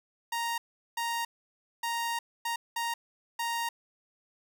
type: tone bursts at uneven times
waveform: sawtooth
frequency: 932.3 Hz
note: A#5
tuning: in tune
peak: -26 dBFS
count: 6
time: 0.32-0.58 / 0.97-1.25 / 1.83-2.19 / 2.45-2.56 / 2.76-2.94 / 3.39-3.69 s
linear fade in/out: 5 ms
effects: none